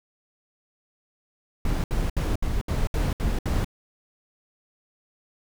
brown noise bursts, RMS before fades -24 dBFS, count 8, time 1.65-3.646 s, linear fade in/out 2 ms, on 190 ms, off 68 ms, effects none

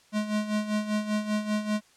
square tone with tremolo, 211.6 Hz, G#3, 33 cents sharp, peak -24 dBFS, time 0.12-1.81 s, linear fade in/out 50 ms, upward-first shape sine, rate 5.1 Hz, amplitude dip 70%, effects white hiss -60 dBFS RMS until 1.96 s + low-pass 8000 Hz 12 dB/octave

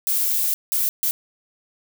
violet noise bursts at uneven times, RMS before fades -21 dBFS, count 3, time 0.07-0.54 / 0.72-0.89 / 1.03-1.11 s, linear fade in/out 0 ms, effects none

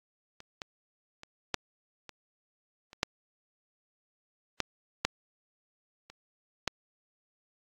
clicks, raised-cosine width 0.2 ms, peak -29 / -20 / -28 / -10 / -26 / -30 / -8 / -9 / -7 / -30 / -10 dBFS, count 11, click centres 0.404 / 0.618 / 1.234 / 1.543 / 2.093 / 2.931 / 3.031 / 4.603 / 5.05 / 6.1 / 6.677 s, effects AAC 48 kbps

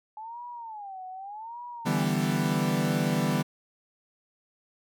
sine tone with vibrato, 848 Hz, G#5, 36 cents sharp, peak -37 dBFS, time 0.17-2.07 s, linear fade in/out 2 ms, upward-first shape sine, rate 0.84 Hz, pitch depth 230 cents each way
40% pulse chord, E minor seventh, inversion third, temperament equal, 146.83 / 164.81 / 196 / 246.9 Hz, D3 / E3 / G3 / B3, 0 / 0 / 0 / 0 cents, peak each -29 dBFS, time 1.85-3.43 s, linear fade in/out 20 ms
effects none

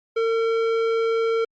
sine tone with tanh clipping, 454.1 Hz, A#4, 45 cents flat, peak -21 dBFS, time 0.16-1.45 s, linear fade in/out 10 ms, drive 14 dB, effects Opus 48 kbps

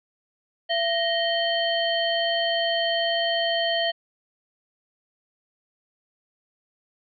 harmonic tone with a mistuned harmonic, 622.3 Hz, D#5, in tune, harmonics 1 / 3 / 5 / 7, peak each -24 / -29 / -26 / -33 dBFS, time 0.69-3.92 s, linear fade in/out 20 ms, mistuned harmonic 1, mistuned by +140 cents, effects none

